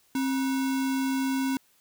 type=tone with sample-and-hold; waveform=sine; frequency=266.2 Hz; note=C4; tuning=30 cents sharp; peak=-24 dBFS; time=0.15-1.57 s; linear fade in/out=2 ms; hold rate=1225 Hz; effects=white hiss -64 dBFS RMS until 1.8 s